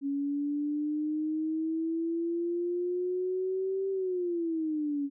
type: exponential two-way sweep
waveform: sine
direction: up then down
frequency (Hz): 277.9 to 388.8 to 277.9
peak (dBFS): -28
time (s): 0.01-5.1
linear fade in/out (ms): 50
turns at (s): 3.9
effects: none